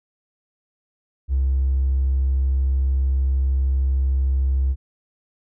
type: tone with hard clipping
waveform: sine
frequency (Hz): 66.6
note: C2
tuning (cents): +31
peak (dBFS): -17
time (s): 1.28-4.76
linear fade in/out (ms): 50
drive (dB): 1
effects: none